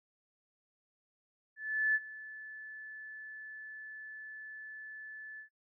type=tone with ADSR envelope; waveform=sine; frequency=1738 Hz; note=A6; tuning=22 cents flat; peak=-25 dBFS; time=1.56-5.49 s; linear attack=390 ms; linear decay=37 ms; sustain=-19 dB; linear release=100 ms; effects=noise-tail reverb RT60 0.1 s tail -17 dB re dry